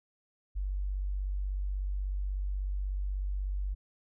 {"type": "tone", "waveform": "sine", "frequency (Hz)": 48.19, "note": "G1", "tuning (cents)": -29, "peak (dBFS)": -30, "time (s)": [0.55, 3.75], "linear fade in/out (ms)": 20, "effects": []}